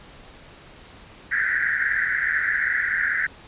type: band-pass noise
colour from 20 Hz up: pink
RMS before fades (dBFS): -23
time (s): 1.31-3.27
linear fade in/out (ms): 10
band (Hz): 1500 to 2000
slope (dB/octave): 96
effects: pink hiss -46 dBFS RMS until 3.47 s + resampled to 8000 Hz